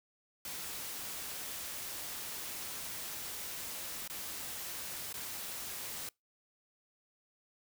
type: noise with dropouts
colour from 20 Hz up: white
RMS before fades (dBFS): -42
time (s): 0.45-6.09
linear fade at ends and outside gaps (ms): 2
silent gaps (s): 4.077-4.098 / 5.128-5.14
effects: noise-tail reverb RT60 0.2 s tail -25 dB re dry